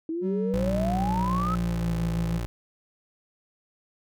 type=exponential sweep; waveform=sine; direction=up; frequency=316.3 to 1318.5 Hz; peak=-27 dBFS; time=0.09-1.55 s; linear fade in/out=2 ms
type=tone with pitch glide; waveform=triangle; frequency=190 to 168.3 Hz; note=F#3 to E3; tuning=+46 to +36 cents; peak=-24 dBFS; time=0.21-2.41 s; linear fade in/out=50 ms; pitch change=-210 cents; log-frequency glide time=0.92-1.93 s
type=tone; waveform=25% pulse; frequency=58.27 Hz; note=A#1; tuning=in tune; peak=-25 dBFS; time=0.54-2.46 s; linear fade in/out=0 ms
effects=none